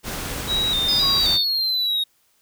pink noise, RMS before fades -29 dBFS, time 0.03-1.39 s, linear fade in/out 50 ms
sine tone with vibrato, 3734 Hz, A#7, 2 cents sharp, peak -19 dBFS, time 0.47-1.45 s, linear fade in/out 50 ms, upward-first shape square, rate 1.9 Hz, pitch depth 48 cents each way
triangle exponential sweep, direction down, 5050 to 3740 Hz, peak -18 dBFS, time 0.88-2.04 s, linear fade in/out 10 ms
triangle tone, 1104 Hz, C#6, 7 cents flat, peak -27 dBFS, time 1.02-1.2 s, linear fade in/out 10 ms
effects white hiss -63 dBFS RMS until 2.41 s

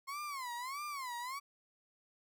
35% pulse tone with vibrato, 1067 Hz, C6, 34 cents sharp, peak -38 dBFS, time 0.07-1.4 s, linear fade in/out 20 ms, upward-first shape sine, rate 1.6 Hz, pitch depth 200 cents each way, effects none

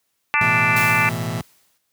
harmonic tone, 293.7 Hz, D4, in tune, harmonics 3 / 4 / 5 / 6 / 7 / 8 / 9, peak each -24 / -23 / -25 / -24 / -22 / -21 / -23 dBFS, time 0.34-1.09 s, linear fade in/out 0 ms
sawtooth chord, A suspended second, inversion none, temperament just, 110 / 123.75 / 165 Hz, A2 / B2 / E3, 0 / +4 / +2 cents, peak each -23 dBFS, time 0.41-1.41 s, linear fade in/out 0 ms
white noise with exponential decay, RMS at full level -26 dBFS, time 0.76-1.78 s, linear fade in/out 5 ms, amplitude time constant 220 ms
effects white hiss -71 dBFS RMS until 1.92 s + high-pass 60 Hz 12 dB/octave

